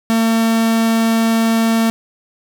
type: tone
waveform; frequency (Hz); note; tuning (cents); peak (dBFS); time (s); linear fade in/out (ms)
45% pulse; 226.1; A3; +47; -12; 0.1-1.9; 0
effects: none